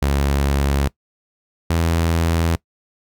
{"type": "tone pair in turn", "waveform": "sawtooth", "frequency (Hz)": [69.8, 83.01], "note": ["C#2", "E2"], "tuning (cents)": [13, 13], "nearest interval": "minor third", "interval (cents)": 300, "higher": "second", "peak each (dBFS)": -12, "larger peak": "neither", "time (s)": [[0.02, 0.88], [1.7, 2.56]], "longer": "neither", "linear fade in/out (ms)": 5, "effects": ["noise-tail reverb RT60 0.1 s tail -22 dB re dry"]}